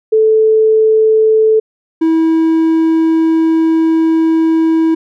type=tone pair in turn; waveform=sine / triangle; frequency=437.9 / 323.8 Hz; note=A4 / E4; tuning=-8 / -31 cents; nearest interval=perfect fourth; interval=523 cents; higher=first; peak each=-6 dBFS; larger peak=neither; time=0.12-1.6 / 2.01-4.95 s; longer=second; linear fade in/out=10 ms; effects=none